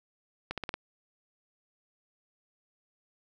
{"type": "accelerating click train", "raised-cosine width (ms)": 0.3, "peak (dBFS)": -18, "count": 5, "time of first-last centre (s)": [0.51, 0.74], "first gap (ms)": 67, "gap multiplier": 0.9, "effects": []}